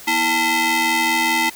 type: ring-modulated tone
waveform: sawtooth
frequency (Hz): 567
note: C#5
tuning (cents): +39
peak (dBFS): -9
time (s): 0.07-1.5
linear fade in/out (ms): 10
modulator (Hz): 1460
effects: white hiss -39 dBFS RMS until 1.55 s